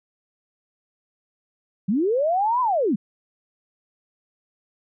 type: linear two-way sweep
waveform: sine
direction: up then down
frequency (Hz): 173.6 to 1032 to 173.6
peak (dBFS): -18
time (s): 1.88-2.96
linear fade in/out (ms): 10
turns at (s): 2.61
effects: none